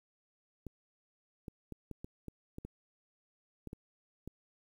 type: clicks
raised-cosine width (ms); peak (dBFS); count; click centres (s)
3; -30; 11; 0.667 / 1.482 / 1.723 / 1.913 / 2.045 / 2.283 / 2.584 / 2.65 / 3.673 / 3.731 / 4.276
effects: 10-bit